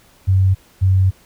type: tone pair in turn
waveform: sine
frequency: 95 / 94.56 Hz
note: F#2 / F#2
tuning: +46 / +38 cents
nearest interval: unison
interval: 8 cents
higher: first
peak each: -10 dBFS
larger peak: neither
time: 0.27-0.55 / 0.81-1.11 s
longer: second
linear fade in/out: 20 ms
effects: pink hiss -51 dBFS RMS until 1.25 s